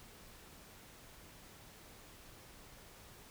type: silence
effects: pink hiss -57 dBFS RMS until 3.3 s